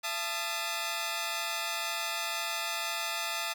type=tone cluster; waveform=10% pulse; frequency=674 / 878 / 1228 Hz; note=E5 / A5 / D#6; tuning=+38 / -4 / -23 cents; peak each=-28 dBFS; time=0.03-3.54 s; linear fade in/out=20 ms; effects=none